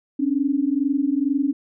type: tone pair together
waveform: sine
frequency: 268.9 / 291.1 Hz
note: C4 / D4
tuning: +47 / -15 cents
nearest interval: minor second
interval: 138 cents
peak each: -21 dBFS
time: 0.19-1.53 s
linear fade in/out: 10 ms
effects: none